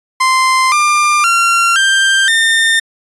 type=tone with pitch steps; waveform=30% pulse; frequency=1041 / 1195.8 / 1373.6 / 1577.9 / 1812.5 Hz; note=C6 / D6 / F6 / G6 / A#6; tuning=-9 / +31 / -29 / +11 / -49 cents; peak=-6 dBFS; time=0.2-2.8 s; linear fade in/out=10 ms; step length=520 ms; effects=resampled to 24000 Hz